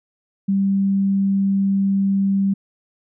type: tone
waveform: sine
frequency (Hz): 196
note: G3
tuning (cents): 0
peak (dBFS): -15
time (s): 0.48-2.54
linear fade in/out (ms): 10
effects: none